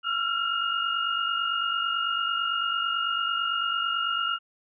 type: tone cluster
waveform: sine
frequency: 1344 / 1393 / 2848 Hz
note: E6 / F6 / F7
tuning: +33 / -5 / +33 cents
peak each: -29 dBFS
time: 0.03-4.39 s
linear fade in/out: 50 ms
effects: none